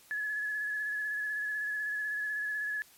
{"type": "tone with vibrato", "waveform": "sine", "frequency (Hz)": 1700, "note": "G#6", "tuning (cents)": 40, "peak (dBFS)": -31, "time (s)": [0.11, 2.82], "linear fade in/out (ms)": 0, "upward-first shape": "square", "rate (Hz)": 16, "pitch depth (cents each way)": 20, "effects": ["white hiss -59 dBFS RMS until 2.97 s", "MP3 64 kbps"]}